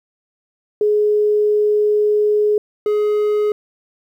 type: tone pair in turn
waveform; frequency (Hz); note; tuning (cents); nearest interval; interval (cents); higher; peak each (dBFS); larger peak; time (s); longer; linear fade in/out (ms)
sine / triangle; 420 / 420; G#4 / G#4; +19 / +19; unison; 0; neither; -12; neither; 0.81-2.58 / 2.86-3.52; first; 2
effects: 9-bit